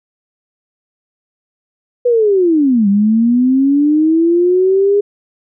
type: linear two-way sweep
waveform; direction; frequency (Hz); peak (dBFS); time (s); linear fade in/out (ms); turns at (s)
sine; down then up; 497.1 to 196 to 411.4; -8; 2.05-5.01; 10; 2.88
effects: none